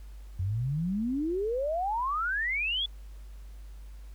sine exponential sweep, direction up, 87.31 to 3485 Hz, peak -27 dBFS, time 0.39-2.86 s, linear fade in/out 5 ms, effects added 50 Hz sine -42 dBFS peak until 4.14 s + pink hiss -62 dBFS RMS until 4.14 s

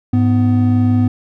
triangle tone pair together, 103.7 / 249.3 Hz, G#2 / B3, -2 / +16 cents, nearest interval octave + minor third, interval 1518 cents, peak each -11 dBFS, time 0.13-1.08 s, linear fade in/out 5 ms, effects none

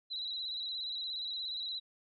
sine tone with vibrato, 3951 Hz, B7, in tune, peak -36 dBFS, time 0.1-1.8 s, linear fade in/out 20 ms, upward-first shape square, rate 17 Hz, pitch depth 38 cents each way, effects none

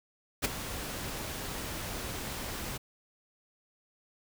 pink noise with ADSR envelope, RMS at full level -25 dBFS, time 0.42-2.78 s, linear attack 30 ms, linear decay 13 ms, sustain -13 dB, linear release 15 ms, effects none

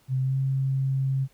sine tone with pitch glide, 130.81 to 134.33 Hz, C3 to C3, 0 to +46 cents, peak -22 dBFS, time 0.08-1.28 s, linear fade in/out 50 ms, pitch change +46 cents, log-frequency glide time 0.21-0.37 s, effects pink hiss -62 dBFS RMS until 1.33 s

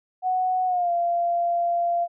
sine tone with pitch glide, 740 to 690.4 Hz, F#5 to F5, 0 to -20 cents, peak -20 dBFS, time 0.22-2.08 s, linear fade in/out 50 ms, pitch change -120 cents, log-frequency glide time 0.66-0.91 s, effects none

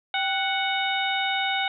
harmonic tone with a mistuned harmonic, 740 Hz, F#5, in tune, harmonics 1 / 2 / 3 / 4 / 5, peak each -27 / -30 / -29 / -32 / -30 dBFS, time 0.14-1.68 s, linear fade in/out 2 ms, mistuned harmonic 1, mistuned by +90 cents, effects none

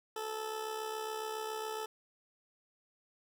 20% pulse tone with amplitude modulation, 436.6 Hz, A4, 13 cents flat, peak -30 dBFS, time 0.16-1.86 s, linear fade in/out 5 ms, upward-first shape sine, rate 67.2 Hz, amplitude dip 50%, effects none

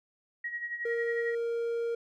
sine tone with tremolo, 1900 Hz, A#6, 33 cents sharp, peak -31 dBFS, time 0.44-1.35 s, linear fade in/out 5 ms, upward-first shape sine, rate 11 Hz, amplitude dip 65%
triangle tone, 466.2 Hz, A#4, in tune, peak -27 dBFS, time 0.85-1.95 s, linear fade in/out 5 ms
effects none

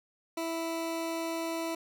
20% pulse tone, 329.6 Hz, E4, in tune, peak -27 dBFS, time 0.37-1.75 s, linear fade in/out 5 ms, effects none

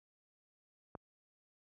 click, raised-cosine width 1 ms, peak -30 dBFS, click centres 0.952 s, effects high-pass 60 Hz 12 dB/octave

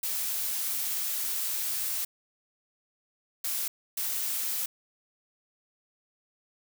blue noise bursts at uneven times, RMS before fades -31 dBFS, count 3, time 0.03-2.05 / 3.44-3.68 / 3.97-4.66 s, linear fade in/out 5 ms, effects none

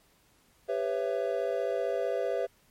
triangle chord, C# half-diminished seventh, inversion second, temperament just, 399.1 / 498.9 / 554.4 / 665.2 Hz, G4 / B4 / C#5 / E5, +31 / +17 / 0 / +16 cents, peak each -32 / -30 / -32 / -31 dBFS, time 0.68-2.47 s, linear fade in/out 20 ms, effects pink hiss -65 dBFS RMS until 2.7 s + MP3 64 kbps

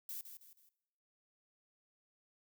violet noise with echo, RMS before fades -44 dBFS, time 0.09-0.21 s, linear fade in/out 2 ms, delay 160 ms, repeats 3, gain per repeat -8 dB, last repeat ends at 0.69 s, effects noise-tail reverb RT60 0.9 s tail -20 dB re dry

